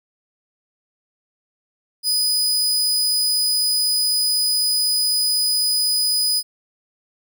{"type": "tone", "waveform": "sawtooth", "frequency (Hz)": 4978, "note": "D#8", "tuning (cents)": 0, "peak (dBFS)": -14, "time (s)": [2.03, 6.43], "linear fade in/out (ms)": 50, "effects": []}